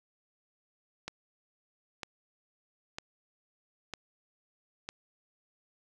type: click train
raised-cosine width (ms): 0.2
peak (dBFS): -20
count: 5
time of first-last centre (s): 1.08-4.89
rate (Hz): 1.05
effects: none